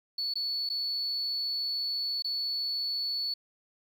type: tone with dropouts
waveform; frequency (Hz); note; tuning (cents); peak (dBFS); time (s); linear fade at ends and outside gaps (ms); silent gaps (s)
sine; 4433; C#8; -1; -28; 0.18-3.34; 5; 0.339-0.355 / 0.691-0.699 / 2.223-2.244
effects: tanh soft clip ceiling -25 dBFS + 10-bit